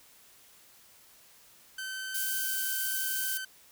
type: tone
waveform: sawtooth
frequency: 1538 Hz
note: G6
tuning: 33 cents flat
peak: -32 dBFS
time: 1.78-3.45 s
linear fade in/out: 5 ms
type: high-pass noise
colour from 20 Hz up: pink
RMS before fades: -33 dBFS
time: 2.14-3.38 s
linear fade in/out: 10 ms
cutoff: 11000 Hz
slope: 12 dB/octave
effects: white hiss -58 dBFS RMS until 3.71 s